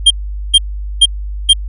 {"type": "tone bursts", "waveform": "square", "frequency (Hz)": 3198, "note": "G7", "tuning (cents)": 34, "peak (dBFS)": -3, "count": 4, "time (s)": [0.06, 1.534], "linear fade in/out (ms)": 10, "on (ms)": 46, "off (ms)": 430, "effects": ["added 50 Hz sine -19 dBFS peak until 1.68 s", "resampled to 32000 Hz"]}